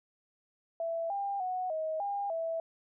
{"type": "tone with pitch steps", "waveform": "sine", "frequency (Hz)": [664, 798, 737, 632, 805, 657], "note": ["E5", "G5", "F#5", "D#5", "G5", "E5"], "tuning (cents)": [12, 31, -7, 27, 46, -6], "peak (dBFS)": -31, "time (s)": [0.8, 2.6], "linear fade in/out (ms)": 2, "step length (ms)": 300, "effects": []}